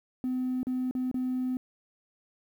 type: tone with dropouts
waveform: triangle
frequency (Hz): 254.6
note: C4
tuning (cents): -47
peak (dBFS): -24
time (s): 0.24-1.57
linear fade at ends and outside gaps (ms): 1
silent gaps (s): 0.631-0.669 / 0.911-0.951 / 1.114-1.143
effects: tanh soft clip ceiling -24 dBFS + 10-bit